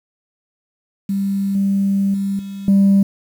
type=tone with level steps; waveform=sine; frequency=197.1 Hz; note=G3; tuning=10 cents sharp; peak=-16 / -13 / -17 / -26 / -7 dBFS; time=1.09-3.03 s; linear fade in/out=5 ms; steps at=1.55 / 2.14 / 2.39 / 2.68 s; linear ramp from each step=2 ms; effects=tanh soft clip ceiling -7 dBFS + 7-bit